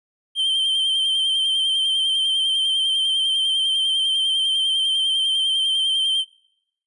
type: tone with vibrato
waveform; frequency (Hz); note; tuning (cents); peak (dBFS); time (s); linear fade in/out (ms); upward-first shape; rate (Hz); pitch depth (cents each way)
triangle; 3136; G7; 0; -16; 0.35-6.25; 50; sine; 10; 34
effects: noise-tail reverb RT60 0.8 s tail -26 dB re dry + resampled to 24000 Hz